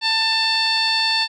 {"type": "tone with low-pass filter", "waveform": "15% pulse", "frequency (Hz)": 891, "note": "A5", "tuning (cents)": 22, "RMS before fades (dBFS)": -19, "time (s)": [0.01, 1.28], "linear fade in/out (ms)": 50, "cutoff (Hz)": 4700, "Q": 8.7, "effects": []}